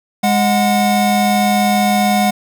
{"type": "tone pair together", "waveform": "square", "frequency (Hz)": [205.8, 732.5], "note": ["G#3", "F#5"], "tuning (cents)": [-16, -18], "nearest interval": "octave + minor seventh", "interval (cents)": 2198, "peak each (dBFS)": -15, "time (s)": [0.23, 2.31], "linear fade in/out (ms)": 10, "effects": []}